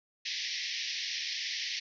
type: band-pass noise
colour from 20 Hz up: white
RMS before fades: -36 dBFS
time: 0.25-1.8 s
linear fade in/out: 10 ms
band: 1800 to 5800 Hz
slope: 96 dB/octave
effects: none